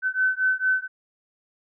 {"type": "beating tone pair", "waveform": "sine", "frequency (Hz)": [1518, 1522.4], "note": ["F#6", "F#6"], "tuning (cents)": [44, 49], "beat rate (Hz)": 4.4, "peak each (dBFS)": -23, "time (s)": [0.02, 0.88], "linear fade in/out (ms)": 50, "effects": []}